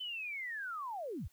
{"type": "linear sweep", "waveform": "sine", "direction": "down", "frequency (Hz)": [3071, 38.89], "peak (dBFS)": -38, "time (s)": [0, 1.28], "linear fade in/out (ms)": 10, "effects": ["white hiss -70 dBFS RMS until 1.32 s"]}